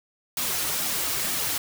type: noise with flanger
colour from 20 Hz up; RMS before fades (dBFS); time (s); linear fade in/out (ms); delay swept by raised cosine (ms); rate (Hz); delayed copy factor
white; -27; 0.37-1.58; 2; 1.9 to 5.2; 2.1; -0.5
effects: none